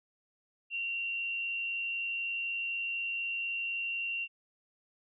sine tone with frequency modulation, 2752 Hz, F7, 26 cents flat, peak -32 dBFS, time 0.7-4.28 s, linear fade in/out 50 ms, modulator 95.5 Hz, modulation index 0.48, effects none

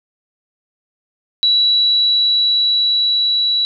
sine tone with level ramp, 3923 Hz, B7, 12 cents flat, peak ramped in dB -10 to -13 dBFS, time 1.43-3.65 s, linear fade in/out 0 ms, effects none

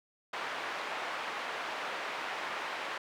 pink band-pass noise, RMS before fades -38 dBFS, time 0.33-2.98 s, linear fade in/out 5 ms, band 730 to 2400 Hz, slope 12 dB/octave, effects none

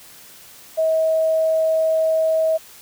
sine tone, 640 Hz, D#5, 49 cents sharp, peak -15 dBFS, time 0.77-2.58 s, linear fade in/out 20 ms, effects white hiss -44 dBFS RMS until 2.81 s

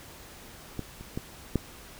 clicks, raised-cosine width 3 ms, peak -19 / -30 / -18 / -11 dBFS, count 4, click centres 0.793 / 1.01 / 1.175 / 1.557 s, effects pink hiss -48 dBFS RMS until 1.99 s

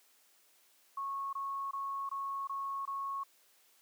sine tone bursts, 1100 Hz, C#6, 14 cents flat, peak -35 dBFS, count 6, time 0.97-3.235 s, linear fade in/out 5 ms, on 360 ms, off 21 ms, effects white hiss -67 dBFS RMS until 3.81 s + high-pass 300 Hz 12 dB/octave

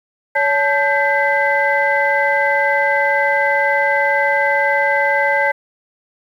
sine tone cluster, 563 / 872 / 1576 / 2020 Hz, C#5 / A5 / G6 / B6, +27 / -16 / +9 / +39 cents, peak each -18 dBFS, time 0.35-5.52 s, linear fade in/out 10 ms, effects tanh soft clip ceiling -3 dBFS + 8-bit

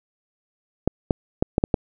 clicks, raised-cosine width 2 ms, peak -4 dBFS, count 6, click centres 0.876 / 1.108 / 1.425 / 1.581 / 1.639 / 1.742 s, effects none

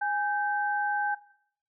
sine tone pair together, 825 / 1555.2 Hz, G#5 / G6, -12 / -14 cents, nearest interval major seventh, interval 1098 cents, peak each -28 / -30 dBFS, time 0.01-1.15 s, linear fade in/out 10 ms, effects noise-tail reverb RT60 0.6 s tail -17 dB re dry

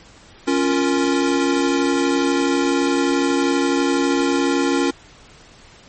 square chord, Bb minor, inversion first, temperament equal, 277.2 / 349.2 / 466.2 Hz, Db4 / F4 / Bb4, 0 / 0 / 0 cents, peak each -19 / -21 / -25 dBFS, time 0.47-4.91 s, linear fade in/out 10 ms, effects pink hiss -46 dBFS RMS until 5.88 s + MP3 32 kbps

